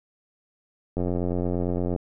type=click train; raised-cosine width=2 ms; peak=-14 dBFS; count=89; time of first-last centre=0.97-1.962 s; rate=88.7 Hz; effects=none